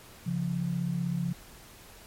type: tone pair together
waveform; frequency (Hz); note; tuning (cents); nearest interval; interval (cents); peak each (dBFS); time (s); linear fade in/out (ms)
sine; 138.73 / 174.61; C#3 / F3; +2 / 0; major third; 398; -32 / -29; 0.26-1.33; 10
effects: pink hiss -51 dBFS RMS until 2.06 s + MP3 64 kbps